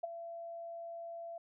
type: tone with ADSR envelope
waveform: sine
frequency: 675 Hz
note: E5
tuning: 41 cents sharp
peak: -31 dBFS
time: 0.03-1.38 s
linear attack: 11 ms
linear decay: 15 ms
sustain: -11 dB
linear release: 4 ms
effects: none